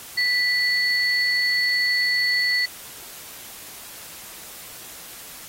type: tone pair together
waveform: sine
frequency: 1975.5 / 4426 Hz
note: B6 / C#8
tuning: 0 / -3 cents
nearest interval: octave + major second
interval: 1397 cents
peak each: -20 / -23 dBFS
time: 0.17-2.66 s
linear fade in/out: 10 ms
effects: white hiss -40 dBFS RMS until 5.48 s + AAC 48 kbps